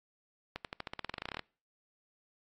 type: accelerating click train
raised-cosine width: 0.3 ms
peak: -22 dBFS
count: 18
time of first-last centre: 0.56-1.393 s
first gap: 88 ms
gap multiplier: 0.92
effects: noise-tail reverb RT60 0.4 s tail -26 dB re dry + AAC 32 kbps